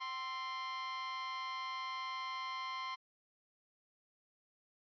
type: tone with amplitude modulation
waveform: sawtooth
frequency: 1046.5 Hz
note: C6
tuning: in tune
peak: -33 dBFS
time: 0-2.96 s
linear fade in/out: 20 ms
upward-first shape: sine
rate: 285 Hz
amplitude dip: 50%
effects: resampled to 11025 Hz